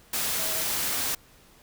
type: tone in noise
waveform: sine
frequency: 640 Hz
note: D#5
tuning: 49 cents sharp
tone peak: -39 dBFS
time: 0.39-0.62 s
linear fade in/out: 5 ms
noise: white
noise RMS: -28 dBFS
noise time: 0.13-1.15 s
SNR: -14 dB
effects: pink hiss -56 dBFS RMS until 1.62 s